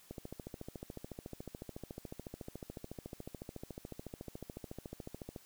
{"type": "click train", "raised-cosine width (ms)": 2, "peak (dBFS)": -30, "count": 74, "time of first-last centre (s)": [0.11, 5.362], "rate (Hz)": 13.9, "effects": ["white hiss -62 dBFS RMS until 5.45 s"]}